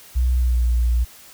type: tone with pitch glide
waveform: sine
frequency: 62.3 to 59.52 Hz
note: B1 to A#1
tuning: +16 to +37 cents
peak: -15 dBFS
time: 0.15-1.05 s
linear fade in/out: 20 ms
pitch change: -79 cents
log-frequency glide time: 0.36-0.66 s
effects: white hiss -45 dBFS RMS until 1.33 s

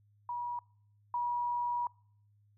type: tone pair in turn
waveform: sine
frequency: 964 / 964 Hz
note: B5 / B5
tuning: -42 / -42 cents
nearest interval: unison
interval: 0 cents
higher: neither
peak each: -34 / -30 dBFS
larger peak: second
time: 0.29-0.59 / 1.14-1.87 s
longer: second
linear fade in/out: 2 ms
effects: noise-tail reverb RT60 0.6 s tail -25 dB re dry + added 103 Hz sine -64 dBFS peak until 2.57 s

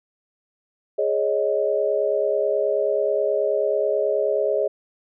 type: chord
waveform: sine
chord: Ab suspended fourth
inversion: none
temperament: just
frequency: 415.3 / 553.7 / 623 Hz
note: Ab4 / Db5 / Eb5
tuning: 0 / -2 / +2 cents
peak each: -23 dBFS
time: 0.98-4.68 s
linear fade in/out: 10 ms
effects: none

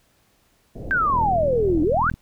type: low-pass noise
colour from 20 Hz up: pink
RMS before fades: -33 dBFS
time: 0.75-1.85 s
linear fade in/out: 10 ms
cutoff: 650 Hz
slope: 48 dB/octave
type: exponential two-way sweep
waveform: sine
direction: down then up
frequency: 1603 to 294 to 1603 Hz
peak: -17 dBFS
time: 0.91-2.1 s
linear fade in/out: 0 ms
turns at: 1.82 s
type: click train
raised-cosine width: 5 ms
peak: -17 dBFS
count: 42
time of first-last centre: 1.14-2.14 s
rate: 41 Hz
effects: pink hiss -62 dBFS RMS until 2.21 s

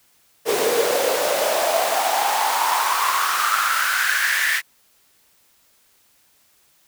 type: noise with high-pass filter sweep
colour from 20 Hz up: pink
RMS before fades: -20 dBFS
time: 0.45-4.62 s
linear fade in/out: 50 ms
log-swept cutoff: 410 to 1900 Hz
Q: 6.5
effects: white hiss -59 dBFS RMS until 6.87 s

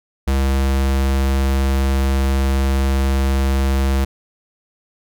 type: tone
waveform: square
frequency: 67.4 Hz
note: C#2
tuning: 48 cents flat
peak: -15 dBFS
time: 0.27-4.05 s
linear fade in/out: 10 ms
effects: none

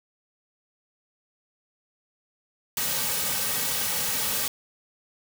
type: noise with comb filter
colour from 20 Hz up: white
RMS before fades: -27 dBFS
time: 2.77-4.48 s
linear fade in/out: 2 ms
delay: 2.9 ms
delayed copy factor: -1
effects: none

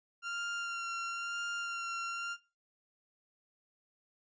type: tone with vibrato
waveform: 30% pulse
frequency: 1385 Hz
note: F6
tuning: 15 cents flat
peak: -33 dBFS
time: 0.22-2.37 s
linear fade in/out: 50 ms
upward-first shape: sine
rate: 1 Hz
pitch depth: 18 cents each way
effects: noise-tail reverb RT60 0.3 s tail -18 dB re dry + resampled to 16000 Hz

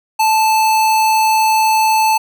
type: tone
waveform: square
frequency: 876 Hz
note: A5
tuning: 8 cents flat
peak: -11 dBFS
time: 0.19-2.18 s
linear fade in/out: 10 ms
effects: none

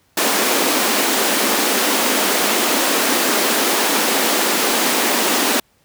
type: high-pass noise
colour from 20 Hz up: pink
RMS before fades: -17 dBFS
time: 0.17-5.6 s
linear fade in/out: 5 ms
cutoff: 220 Hz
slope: 48 dB/octave
effects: pink hiss -59 dBFS RMS until 5.84 s + high-pass 60 Hz 12 dB/octave

